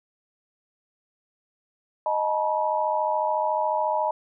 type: tone cluster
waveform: sine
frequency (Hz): 621 / 868 / 962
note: D#5 / A5 / B5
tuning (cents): -3 / -24 / -46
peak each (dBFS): -26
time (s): 2.06-4.11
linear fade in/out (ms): 2
effects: none